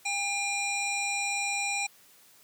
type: harmonic tone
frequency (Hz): 802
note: G5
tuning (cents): +39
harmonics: 1 / 3 / 5 / 7 / 9 / 10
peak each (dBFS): -35 / -30 / -39 / -41 / -38 / -38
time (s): 0.05-1.87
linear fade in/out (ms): 10
effects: white hiss -58 dBFS RMS until 2.43 s + high-pass 100 Hz 12 dB/octave